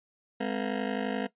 20% pulse ring-modulated tone, 233.1 Hz, A#3, in tune, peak -21 dBFS, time 0.4-1.27 s, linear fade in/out 10 ms, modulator 25.8 Hz, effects noise-tail reverb RT60 0.1 s tail -17 dB re dry + resampled to 8000 Hz

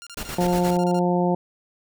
10% pulse tone bursts, 1399 Hz, F6, 3 cents sharp, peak -30 dBFS, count 13, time 0.02-0.991 s, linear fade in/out 0 ms, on 47 ms, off 30 ms
pink noise with tremolo, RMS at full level -31 dBFS, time 0.17-0.77 s, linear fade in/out 5 ms, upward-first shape square, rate 8.4 Hz, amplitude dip 65%
harmonic tone, 177.4 Hz, F3, 27 cents sharp, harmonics 1 / 2 / 3 / 4 / 5, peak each -21 / -24 / -26 / -27 / -28 dBFS, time 0.38-1.35 s, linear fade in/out 5 ms
effects none

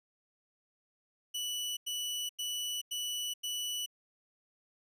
sawtooth tone bursts, 2960 Hz, F#7, in tune, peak -31 dBFS, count 5, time 1.34-3.862 s, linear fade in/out 10 ms, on 430 ms, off 93 ms, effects resampled to 32000 Hz

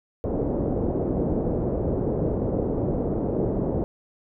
white low-pass noise, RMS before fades -25 dBFS, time 0.24-3.84 s, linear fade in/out 0 ms, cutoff 510 Hz, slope 24 dB/octave, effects none

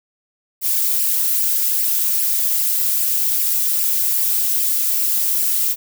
violet noise with flanger, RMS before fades -18 dBFS, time 0.61-5.76 s, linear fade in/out 50 ms, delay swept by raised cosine 0.38 to 4.58 ms, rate 2.5 Hz, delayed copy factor +0.65, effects none

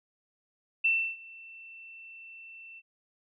sine tone with ADSR envelope, 2682 Hz, E7, 29 cents sharp, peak -21 dBFS, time 0.84-2.82 s, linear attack 11 ms, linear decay 310 ms, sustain -24 dB, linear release 41 ms, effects none

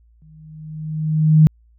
sine tone with exponential growth, 155.56 Hz, D#3, in tune, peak -5 dBFS, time 0.22-1.47 s, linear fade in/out 0 ms, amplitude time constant 270 ms, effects added 57 Hz sine -50 dBFS peak until 1.78 s

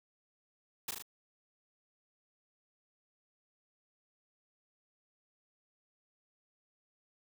white noise with echo, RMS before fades -37 dBFS, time 0.88-0.91 s, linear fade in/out 5 ms, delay 38 ms, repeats 3, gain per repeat -3 dB, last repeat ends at 1.024 s, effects none

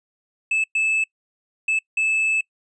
triangle tone bursts at uneven times, 2616 Hz, E7, 14 cents flat, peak -16 dBFS, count 4, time 0.51-0.64 / 0.75-1.04 / 1.68-1.79 / 1.97-2.41 s, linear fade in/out 5 ms, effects noise-tail reverb RT60 0.1 s tail -23 dB re dry + resampled to 22050 Hz

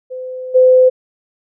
sine tone with level steps, 511 Hz, C5, 41 cents flat, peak -23 / -5 dBFS, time 0.1-0.9 s, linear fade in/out 20 ms, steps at 0.54 s, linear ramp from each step 20 ms, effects none

